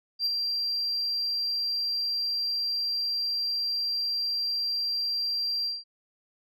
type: tone with ADSR envelope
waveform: sine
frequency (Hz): 4731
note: D8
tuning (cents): +12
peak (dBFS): -20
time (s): 0.19-5.84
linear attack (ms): 67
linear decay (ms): 25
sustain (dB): -5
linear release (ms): 190
effects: tanh soft clip ceiling -22 dBFS